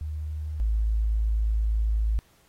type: tone pair in turn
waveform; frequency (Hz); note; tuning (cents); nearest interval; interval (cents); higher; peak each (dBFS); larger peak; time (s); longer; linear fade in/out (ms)
sine; 76.4 / 54.14; D#2 / A1; -31 / -27; tritone; 596; first; -29 / -21; second; 0.01-0.6 / 0.6-2.19; second; 0
effects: pink hiss -62 dBFS RMS until 2.48 s + AAC 48 kbps